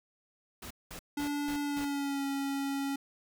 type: noise bursts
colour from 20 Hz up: pink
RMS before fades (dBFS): -44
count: 5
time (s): 0.62-1.85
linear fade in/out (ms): 5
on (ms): 86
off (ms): 200
type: tone with pitch glide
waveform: square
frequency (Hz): 289.4 to 276.7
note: D4 to C#4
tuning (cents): -25 to -3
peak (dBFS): -32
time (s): 1.17-2.96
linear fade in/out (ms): 5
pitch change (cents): -78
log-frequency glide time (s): 1.61-2.25
effects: none